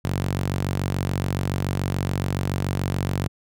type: tone with high-pass filter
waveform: sawtooth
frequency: 47.02 Hz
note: F#1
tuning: 29 cents sharp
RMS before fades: -25 dBFS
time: 0.04-3.28 s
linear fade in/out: 10 ms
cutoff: 110 Hz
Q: 1.9
effects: none